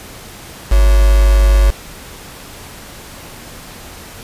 sine tone with quantisation, 50.3 Hz, G1, 45 cents sharp, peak -6 dBFS, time 0.71-1.71 s, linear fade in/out 10 ms, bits 3, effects pink hiss -34 dBFS RMS until 4.23 s + resampled to 32000 Hz

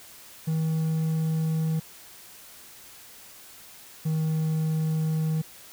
triangle tone pair in turn, 159.6 / 157.95 Hz, D#3 / D#3, +44 / +26 cents, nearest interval unison, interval 18 cents, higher first, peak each -21 dBFS, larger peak neither, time 0.47-1.8 / 4.05-5.42 s, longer second, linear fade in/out 10 ms, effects white hiss -48 dBFS RMS until 5.72 s

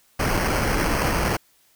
pink noise with sample-and-hold, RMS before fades -22 dBFS, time 0.19-1.37 s, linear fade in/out 10 ms, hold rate 3675 Hz, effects white hiss -60 dBFS RMS until 1.75 s

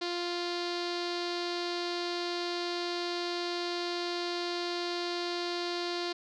sawtooth tone with low-pass filter, 349.2 Hz, F4, in tune, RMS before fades -34 dBFS, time 0.01-6.13 s, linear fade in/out 10 ms, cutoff 4400 Hz, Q 4.8, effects none

